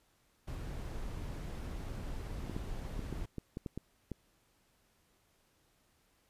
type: noise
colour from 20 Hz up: brown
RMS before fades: -41 dBFS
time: 0.47-3.26 s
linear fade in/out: 10 ms
type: clicks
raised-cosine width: 3 ms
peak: -26 dBFS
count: 9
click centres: 2.497 / 2.565 / 2.993 / 3.127 / 3.383 / 3.571 / 3.662 / 3.776 / 4.117 s
effects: pink hiss -72 dBFS RMS until 6.29 s + resampled to 32000 Hz